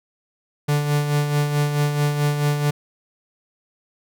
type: tone with tremolo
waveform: 45% pulse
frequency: 146.5 Hz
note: D3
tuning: 4 cents flat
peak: -16 dBFS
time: 0.68-2.71 s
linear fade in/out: 10 ms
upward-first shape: sine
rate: 4.6 Hz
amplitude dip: 50%
effects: none